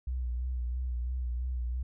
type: tone with vibrato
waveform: sine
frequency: 61.7 Hz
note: B1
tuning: 1 cent flat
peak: -30 dBFS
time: 0.07-1.83 s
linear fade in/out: 5 ms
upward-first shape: sine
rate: 3 Hz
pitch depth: 51 cents each way
effects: none